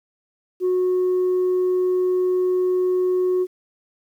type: tone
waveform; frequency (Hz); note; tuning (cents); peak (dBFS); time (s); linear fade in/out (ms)
sine; 366; F#4; -19; -15; 0.6-3.47; 50
effects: tanh soft clip ceiling -15 dBFS + 9-bit